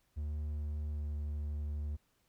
triangle tone with pitch glide, 74.8 to 73.98 Hz, D2 to D2, +32 to +13 cents, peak -33 dBFS, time 0.16-1.97 s, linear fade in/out 20 ms, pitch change -19 cents, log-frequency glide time 0.95-1.01 s, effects pink hiss -75 dBFS RMS until 2.28 s

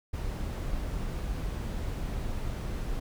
brown noise, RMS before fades -33 dBFS, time 0.13-3 s, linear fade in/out 10 ms, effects none

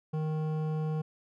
sine tone with hard clipping, 155.56 Hz, D#3, in tune, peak -31 dBFS, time 0.13-1.02 s, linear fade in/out 10 ms, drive 12 dB, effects none

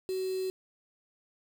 sine tone with quantisation, 375.6 Hz, F#4, 26 cents sharp, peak -30 dBFS, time 0.09-0.5 s, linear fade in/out 0 ms, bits 7, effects none

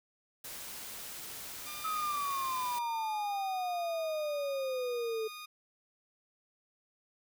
white noise, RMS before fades -44 dBFS, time 0.44-2.79 s, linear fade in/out 5 ms
15% pulse tone with pitch glide, 1200 to 1229.5 Hz, D6 to D#6, +37 to -21 cents, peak -37 dBFS, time 1.66-5.46 s, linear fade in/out 10 ms, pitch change +42 cents, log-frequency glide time 2.73-3.37 s
sine exponential sweep, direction down, 1291 to 433.8 Hz, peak -32 dBFS, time 1.84-5.28 s, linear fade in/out 10 ms
effects none

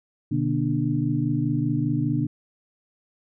sine tone cluster, 124.4 / 149.4 / 241 / 295.7 Hz, B2 / D3 / B3 / D4, +13 / +30 / -42 / +12 cents, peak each -26 / -26 / -28 / -26 dBFS, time 0.31-2.27 s, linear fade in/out 10 ms, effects none

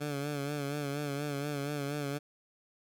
15% pulse tone with vibrato, 143.9 Hz, D3, 35 cents flat, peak -27 dBFS, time 0-2.19 s, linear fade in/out 20 ms, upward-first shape sine, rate 4.2 Hz, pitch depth 56 cents each way, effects none

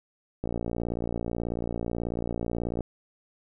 click train, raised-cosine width 2 ms, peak -17 dBFS, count 139, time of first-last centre 0.44-2.807 s, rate 58.3 Hz, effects none

